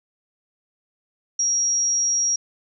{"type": "tone", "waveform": "sine", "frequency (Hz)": 5660, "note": "F8", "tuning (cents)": 22, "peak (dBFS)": -18, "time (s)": [1.39, 2.36], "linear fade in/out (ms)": 5, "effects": []}